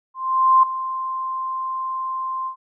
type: tone with ADSR envelope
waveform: sine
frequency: 1046.5 Hz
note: C6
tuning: in tune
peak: -9 dBFS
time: 0.14-2.56 s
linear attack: 490 ms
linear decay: 5 ms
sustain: -14 dB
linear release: 94 ms
effects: none